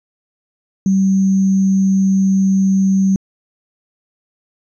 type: tone with sample-and-hold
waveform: sine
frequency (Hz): 192.5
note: G3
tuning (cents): -31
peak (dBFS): -10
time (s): 0.86-3.16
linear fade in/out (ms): 2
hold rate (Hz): 6300
effects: resampled to 24000 Hz